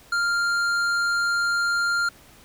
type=tone with hard clipping; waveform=sine; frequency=1396.9 Hz; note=F6; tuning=in tune; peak=-22 dBFS; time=0.12-2.09 s; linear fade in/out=5 ms; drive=10 dB; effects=pink hiss -51 dBFS RMS until 2.44 s